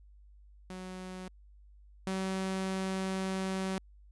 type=tone pair in turn; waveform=sawtooth; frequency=185 / 189.98 Hz; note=F#3 / F#3; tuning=0 / +46 cents; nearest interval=unison; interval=46 cents; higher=second; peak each=-37 / -28 dBFS; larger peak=second; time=0.7-1.28 / 2.07-3.78 s; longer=second; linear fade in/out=0 ms; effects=added 50 Hz sine -54 dBFS peak until 4.11 s + resampled to 24000 Hz